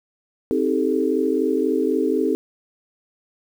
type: chord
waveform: sine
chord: A half-diminished seventh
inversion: first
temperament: just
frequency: 264 / 316.8 / 396 / 440 Hz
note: C4 / Eb4 / G4 / A4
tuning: +16 / +31 / +18 / 0 cents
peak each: -23 dBFS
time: 0.51-2.35 s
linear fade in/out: 0 ms
effects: 8-bit